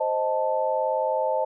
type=chord; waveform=sine; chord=A diminished; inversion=first; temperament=equal; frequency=523.3 / 622.3 / 880 Hz; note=C5 / Eb5 / A5; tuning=0 / 0 / 0 cents; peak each=-26 dBFS; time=0-1.45 s; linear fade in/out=10 ms; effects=none